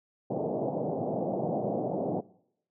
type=band-pass noise; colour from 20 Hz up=white; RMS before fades=-31 dBFS; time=0.3-2.21 s; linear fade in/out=10 ms; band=120 to 730 Hz; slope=48 dB/octave; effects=noise-tail reverb RT60 0.7 s tail -21 dB re dry